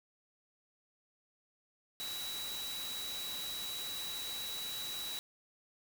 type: tone in noise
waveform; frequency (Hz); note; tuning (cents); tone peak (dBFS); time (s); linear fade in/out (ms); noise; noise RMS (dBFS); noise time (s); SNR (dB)
sine; 3909; B7; -19; -40; 2-5.19; 0; white; -44; 2-5.19; +1
effects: none